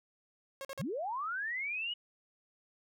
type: tone bursts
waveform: sawtooth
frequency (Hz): 543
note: C#5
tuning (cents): -36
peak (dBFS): -36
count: 3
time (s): 0.61-0.814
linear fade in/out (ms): 0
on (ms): 38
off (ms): 45
type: linear sweep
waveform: sine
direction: up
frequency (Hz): 98 to 2958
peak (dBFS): -34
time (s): 0.79-1.94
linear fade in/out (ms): 10
effects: none